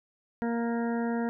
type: harmonic tone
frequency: 233.5 Hz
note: A#3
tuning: 3 cents sharp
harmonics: 1 / 2 / 3 / 4 / 6 / 7 / 8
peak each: -28 / -34 / -38 / -40 / -44 / -45 / -46 dBFS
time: 0.42-1.29 s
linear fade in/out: 0 ms
effects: none